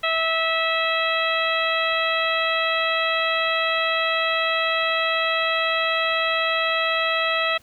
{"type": "harmonic tone", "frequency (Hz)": 652, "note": "E5", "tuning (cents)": -19, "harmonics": [1, 2, 3, 4, 5, 6], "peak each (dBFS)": [-26, -25, -26, -26, -28, -31], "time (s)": [0.03, 7.58], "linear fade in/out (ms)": 10, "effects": ["pink hiss -54 dBFS RMS until 7.62 s"]}